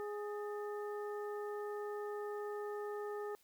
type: harmonic tone with a mistuned harmonic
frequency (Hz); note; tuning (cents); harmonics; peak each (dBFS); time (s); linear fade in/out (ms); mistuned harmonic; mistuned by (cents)
415.3; G#4; 0; 1 / 2 / 3 / 4; -40 / -49 / -50 / -55; 0-3.35; 0; 4; +130
effects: white hiss -70 dBFS RMS until 3.43 s